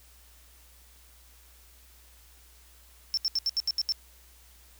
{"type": "tone bursts", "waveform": "triangle", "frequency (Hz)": 5380, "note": "E8", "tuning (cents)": 34, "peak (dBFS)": -23, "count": 8, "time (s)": [3.14, 3.922], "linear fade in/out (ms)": 0, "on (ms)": 33, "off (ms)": 74, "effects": ["added 60 Hz sine -56 dBFS peak until 4.79 s", "white hiss -58 dBFS RMS until 4.79 s"]}